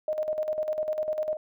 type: tone with tremolo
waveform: sine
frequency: 618 Hz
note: D#5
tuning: 12 cents flat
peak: -24 dBFS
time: 0.08-1.37 s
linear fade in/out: 2 ms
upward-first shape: square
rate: 10 Hz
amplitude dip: 60%
effects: none